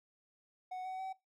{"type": "tone with pitch steps", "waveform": "triangle", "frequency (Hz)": [740, 750.8, 761.7], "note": ["F#5", "F#5", "G5"], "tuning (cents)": [0, 25, -50], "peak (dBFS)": -37, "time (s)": [0.71, 1.13], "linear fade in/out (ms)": 10, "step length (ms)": 140, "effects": ["noise-tail reverb RT60 0.2 s tail -19 dB re dry"]}